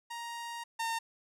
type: tone pair in turn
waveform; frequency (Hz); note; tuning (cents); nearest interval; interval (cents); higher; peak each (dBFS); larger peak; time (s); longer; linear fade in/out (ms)
sawtooth; 937 / 912.4; A#5 / A#5; +9 / -37; unison; 46; first; -35 / -28; second; 0.1-0.64 / 0.79-0.99; first; 10
effects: low-pass 12000 Hz 12 dB/octave